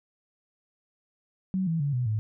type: tone with pitch steps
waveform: sine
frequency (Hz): 188.3 / 163.92 / 142.7 / 124.23 / 108.15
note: F#3 / E3 / D3 / B2 / A2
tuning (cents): +31 / -9 / -49 / +11 / -29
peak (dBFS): -24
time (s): 1.54-2.19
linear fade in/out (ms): 0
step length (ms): 130
effects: none